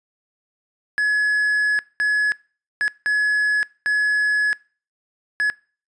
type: tone bursts at uneven times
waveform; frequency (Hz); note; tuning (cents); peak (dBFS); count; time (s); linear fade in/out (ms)
triangle; 1695; G#6; +35; -15; 6; 0.98-1.79 / 2-2.32 / 2.81-2.88 / 3.06-3.63 / 3.86-4.53 / 5.4-5.5; 0
effects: noise-tail reverb RT60 0.4 s tail -23 dB re dry + resampled to 22050 Hz